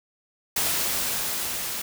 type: noise with level ramp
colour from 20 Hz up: white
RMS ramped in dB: -24 to -31 dBFS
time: 0.56-1.82 s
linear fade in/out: 5 ms
effects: none